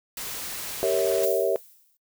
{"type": "noise", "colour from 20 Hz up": "white", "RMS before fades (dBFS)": -34, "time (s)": [0.17, 1.25], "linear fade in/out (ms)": 2}
{"type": "chord", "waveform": "sine", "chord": "G diminished seventh", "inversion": "none", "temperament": "equal with one note detuned", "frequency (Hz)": [392, 466.2, 554.4, 650.9], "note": ["G4", "Bb4", "Db5", "Fb5"], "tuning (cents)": [0, 0, 0, -22], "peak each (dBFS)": -26, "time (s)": [0.83, 1.56], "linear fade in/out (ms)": 0}
{"type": "noise with exponential decay", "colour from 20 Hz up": "violet", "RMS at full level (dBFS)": -28, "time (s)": [1.23, 1.97], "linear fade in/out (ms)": 2, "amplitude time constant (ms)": 160}
{"effects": ["noise-tail reverb RT60 0.1 s tail -21 dB re dry"]}